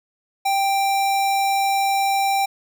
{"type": "tone", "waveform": "square", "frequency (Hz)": 786, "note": "G5", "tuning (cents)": 4, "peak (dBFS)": -18, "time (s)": [0.45, 2.46], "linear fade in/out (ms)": 10, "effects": []}